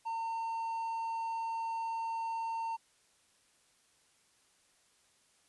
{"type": "tone", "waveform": "triangle", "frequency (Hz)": 909, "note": "A#5", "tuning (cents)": -44, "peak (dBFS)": -32, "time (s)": [0.05, 2.77], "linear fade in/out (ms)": 20, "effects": ["white hiss -69 dBFS RMS until 5.48 s", "resampled to 24000 Hz"]}